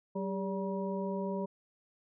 harmonic tone with a mistuned harmonic, 191.8 Hz, G3, 37 cents flat, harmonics 1 / 2 / 3 / 5, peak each -35 / -38 / -39 / -42 dBFS, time 0.15-1.46 s, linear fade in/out 10 ms, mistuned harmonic 2, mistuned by +72 cents, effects none

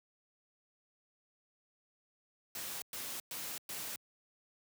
white noise bursts, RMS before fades -42 dBFS, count 4, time 2.55-3.96 s, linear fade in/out 2 ms, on 270 ms, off 110 ms, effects high-pass 80 Hz 12 dB/octave

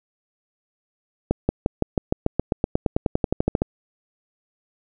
accelerating click train, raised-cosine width 2 ms, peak -5 dBFS, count 21, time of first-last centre 1.31-3.619 s, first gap 180 ms, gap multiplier 0.95, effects none

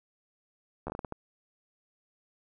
slowing click train, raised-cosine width 1 ms, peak -22 dBFS, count 8, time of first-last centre 0.87-1.124 s, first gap 12 ms, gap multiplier 1.36, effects none

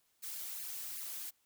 blue noise with flanger, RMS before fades -43 dBFS, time 0.22-1.31 s, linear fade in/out 20 ms, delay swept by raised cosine 0.42 to 4.62 ms, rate 2.6 Hz, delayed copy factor +0.75, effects white hiss -75 dBFS RMS until 1.45 s

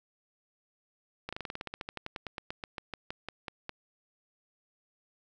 slowing click train, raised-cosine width 0.3 ms, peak -21 dBFS, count 25, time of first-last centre 1.29-3.694 s, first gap 36 ms, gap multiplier 1.08, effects none

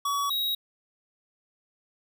square tone pair in turn, 1132 / 3815 Hz, C#6 / A#7, +36 / +39 cents, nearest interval octave + major sixth, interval 2103 cents, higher second, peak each -26 dBFS, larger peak neither, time 0.05-0.3 / 0.3-0.55 s, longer neither, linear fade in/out 5 ms, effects none

